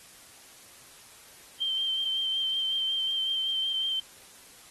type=tone with vibrato; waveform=sine; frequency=3136 Hz; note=G7; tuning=in tune; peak=-26 dBFS; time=1.6-4 s; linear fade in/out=5 ms; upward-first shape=sine; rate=5.4 Hz; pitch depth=21 cents each way; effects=white hiss -52 dBFS RMS until 4.7 s + AAC 32 kbps